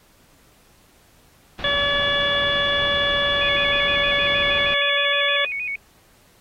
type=low-pass noise; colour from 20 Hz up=pink; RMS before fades=-34 dBFS; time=1.59-4.74 s; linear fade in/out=0 ms; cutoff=4000 Hz; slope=24 dB/octave
type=harmonic tone; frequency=571 Hz; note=D5; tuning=49 cents flat; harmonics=1 / 2 / 3 / 4 / 5 / 6; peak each=-25 / -28 / -23 / -32 / -31 / -22 dBFS; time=1.64-5.45 s; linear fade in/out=2 ms
type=tone with vibrato; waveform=sine; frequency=2349 Hz; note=D7; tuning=in tune; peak=-24 dBFS; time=3.41-5.76 s; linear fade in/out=5 ms; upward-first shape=square; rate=6.4 Hz; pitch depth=95 cents each way
effects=pink hiss -56 dBFS RMS until 6.4 s + AAC 48 kbps